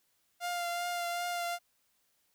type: tone with vibrato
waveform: sawtooth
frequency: 698.5 Hz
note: F5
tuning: in tune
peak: -29 dBFS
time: 0.4-1.59 s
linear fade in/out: 50 ms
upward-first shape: triangle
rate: 2.6 Hz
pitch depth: 21 cents each way
effects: white hiss -74 dBFS RMS until 2.34 s